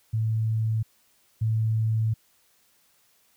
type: tone pair in turn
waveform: sine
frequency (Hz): 110.8 / 110.8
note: A2 / A2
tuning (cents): +13 / +13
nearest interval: unison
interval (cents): 0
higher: neither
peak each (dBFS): -22 / -21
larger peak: second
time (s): 0.13-0.83 / 1.41-2.14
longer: second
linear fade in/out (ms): 10
effects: white hiss -64 dBFS RMS until 3.36 s